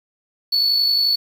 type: tone with amplitude modulation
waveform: triangle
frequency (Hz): 4435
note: C#8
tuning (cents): 0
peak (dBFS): -11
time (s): 0.52-1.16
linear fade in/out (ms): 10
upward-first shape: sine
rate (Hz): 51.4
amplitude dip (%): 45
effects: tanh soft clip ceiling -8 dBFS + 7-bit